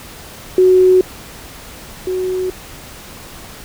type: tone pair in turn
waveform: sine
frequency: 370 / 370 Hz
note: F#4 / F#4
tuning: 0 / 0 cents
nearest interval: unison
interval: 0 cents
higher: neither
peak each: -6 / -16 dBFS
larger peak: first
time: 0.58-1.01 / 2.07-2.5 s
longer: neither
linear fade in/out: 2 ms
effects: pink hiss -35 dBFS RMS until 3.64 s